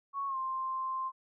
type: tone with pitch glide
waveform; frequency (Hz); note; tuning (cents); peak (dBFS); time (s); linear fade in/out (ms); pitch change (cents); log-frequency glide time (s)
sine; 1108.7 to 1050.1; C#6 to C6; 0 to +6; -32; 0.13-1.12; 50; -94; 0.27-0.37
effects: none